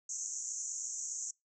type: band-pass noise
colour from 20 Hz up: pink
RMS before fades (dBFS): -40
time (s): 0.09-1.31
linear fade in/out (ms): 5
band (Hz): 6100 to 7400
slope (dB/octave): 96
effects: noise-tail reverb RT60 0.2 s tail -25 dB re dry